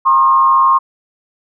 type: tone with frequency modulation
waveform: sine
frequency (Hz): 1073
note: C6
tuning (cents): +43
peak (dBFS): -7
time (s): 0.05-0.79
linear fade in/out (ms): 20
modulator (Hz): 135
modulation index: 0.56
effects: none